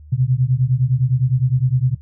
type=beating tone pair; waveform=sine; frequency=123.47 / 133.27 Hz; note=B2 / C3; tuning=0 / +32 cents; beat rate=9.8 Hz; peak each=-17 dBFS; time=0.12-1.95 s; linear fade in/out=10 ms; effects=noise-tail reverb RT60 0.1 s tail -18 dB re dry + added 75 Hz sine -38 dBFS peak until 2.01 s